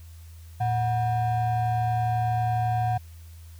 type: ring-modulated tone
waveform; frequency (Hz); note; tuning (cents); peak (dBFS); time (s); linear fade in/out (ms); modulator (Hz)
triangle; 425; G#4; +40; -17; 0.6-2.98; 10; 311
effects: added 82 Hz sine -42 dBFS peak until 3.59 s + white hiss -57 dBFS RMS until 3.59 s